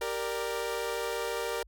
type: chord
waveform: sawtooth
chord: G minor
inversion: none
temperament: equal with one note detuned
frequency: 392 / 466.2 / 591.1 Hz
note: G4 / Bb4 / D5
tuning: 0 / 0 / +11 cents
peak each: -34 / -29 / -34 dBFS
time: 0.01-1.63 s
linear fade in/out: 5 ms
effects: added 50 Hz sine -54 dBFS peak until 1.67 s